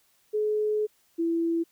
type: tone pair in turn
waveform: sine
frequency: 425.3 / 333.3 Hz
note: G#4 / E4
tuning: +41 / +19 cents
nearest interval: major third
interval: 422 cents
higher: first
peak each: -23 dBFS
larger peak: neither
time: 0.33-0.87 / 1.18-1.64 s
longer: first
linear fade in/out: 20 ms
effects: white hiss -66 dBFS RMS until 1.71 s